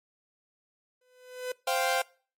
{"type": "tone with exponential growth", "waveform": "45% pulse", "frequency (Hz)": 503, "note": "B4", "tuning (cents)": 32, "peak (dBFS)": -29, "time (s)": [1.01, 1.52], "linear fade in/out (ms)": 5, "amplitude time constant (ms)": 110}
{"type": "chord", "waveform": "sawtooth", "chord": "C suspended fourth", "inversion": "none", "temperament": "equal", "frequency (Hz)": [523.3, 698.5, 784], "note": ["C5", "F5", "G5"], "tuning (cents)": [0, 0, 0], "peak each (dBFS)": -26, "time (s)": [1.67, 2.02], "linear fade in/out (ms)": 5}
{"effects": ["noise-tail reverb RT60 0.4 s tail -23 dB re dry", "MP3 64 kbps"]}